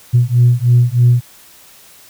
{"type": "beating tone pair", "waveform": "sine", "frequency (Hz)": [120, 123.2], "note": ["B2", "B2"], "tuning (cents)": [-49, -4], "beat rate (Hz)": 3.2, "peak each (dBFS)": -10, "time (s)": [0.13, 1.21], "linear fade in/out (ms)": 20, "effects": ["tanh soft clip ceiling -2 dBFS", "white hiss -43 dBFS RMS until 2.09 s"]}